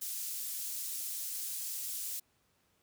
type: high-pass noise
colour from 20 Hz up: pink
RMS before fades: -39 dBFS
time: 0.01-2.2 s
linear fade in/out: 10 ms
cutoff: 7900 Hz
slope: 12 dB/octave
effects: pink hiss -73 dBFS RMS until 2.82 s + high-pass 60 Hz 12 dB/octave